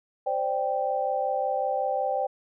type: chord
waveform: sine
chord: C suspended second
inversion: none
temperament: just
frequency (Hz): 523.3 / 588.7 / 784.9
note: C5 / D5 / G5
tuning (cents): 0 / +4 / +2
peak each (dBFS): -29 / -30 / -27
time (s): 0.26-2.27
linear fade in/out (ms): 10
effects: none